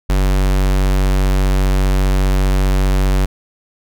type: tone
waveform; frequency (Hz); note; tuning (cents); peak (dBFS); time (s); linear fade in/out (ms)
square; 47.52; F#1; +47; -12; 0.09-3.26; 10
effects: none